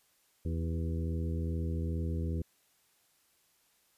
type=harmonic tone with a mistuned harmonic; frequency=82.41 Hz; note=E2; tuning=in tune; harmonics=1 / 2 / 3 / 4 / 5 / 6; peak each=-32 / -38 / -42 / -44 / -46 / -48 dBFS; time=0.45-2.42 s; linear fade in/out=5 ms; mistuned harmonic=5; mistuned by=-34 cents; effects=white hiss -70 dBFS RMS until 3.97 s + resampled to 32000 Hz